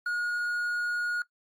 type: tone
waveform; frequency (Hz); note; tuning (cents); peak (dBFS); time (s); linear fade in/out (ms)
triangle; 1441; F#6; -46; -25; 0.06-1.22; 2
effects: noise-tail reverb RT60 0.1 s tail -19 dB re dry + Opus 32 kbps